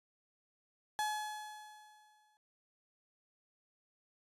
35% pulse tone with exponential decay, 850 Hz, G#5, 40 cents sharp, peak -30 dBFS, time 0.99-2.37 s, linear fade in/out 0 ms, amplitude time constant 300 ms, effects resampled to 32000 Hz

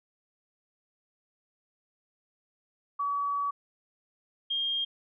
sine tone pair in turn, 1138 / 3219 Hz, C#6 / G7, +45 / +45 cents, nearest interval octave + tritone, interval 1800 cents, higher second, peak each -27 dBFS, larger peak neither, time 2.99-3.51 / 4.5-4.85 s, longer first, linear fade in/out 10 ms, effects none

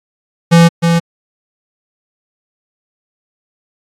square tone with echo, 168.5 Hz, E3, 38 cents sharp, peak -4 dBFS, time 0.51-0.69 s, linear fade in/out 20 ms, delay 310 ms, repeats 1, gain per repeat -5 dB, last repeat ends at 1 s, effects low-pass 9000 Hz 12 dB/octave + AAC 48 kbps

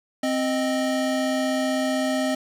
square tone pair together, 261.6 / 622.3 Hz, C4 / D#5, 0 / 0 cents, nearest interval octave + minor third, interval 1500 cents, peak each -24 / -26 dBFS, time 0.23-2.35 s, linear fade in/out 5 ms, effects low-pass 10000 Hz 12 dB/octave + 8-bit

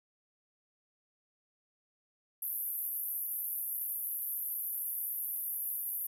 white band-pass noise, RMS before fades -37 dBFS, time 2.42-6.07 s, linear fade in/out 5 ms, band 11000 to 14000 Hz, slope 96 dB/octave, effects none

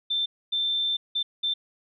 sine tone bursts at uneven times, 3560 Hz, A7, 20 cents sharp, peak -23 dBFS, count 4, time 0.1-0.26 / 0.52-0.97 / 1.15-1.23 / 1.43-1.54 s, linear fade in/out 10 ms, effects none

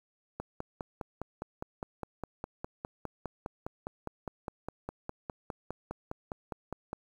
click train, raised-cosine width 1 ms, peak -22 dBFS, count 33, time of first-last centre 0.4-6.931 s, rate 4.9 Hz, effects 9-bit

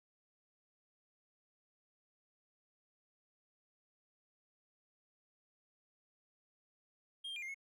triangle tone with pitch steps, 3224 / 3185 / 2406 / 2111 / 2184 Hz, G7 / G7 / D7 / C7 / C#7, +48 / +27 / +41 / +15 / -26 cents, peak -40 dBFS, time 7.24-7.545 s, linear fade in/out 10 ms, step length 61 ms, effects none

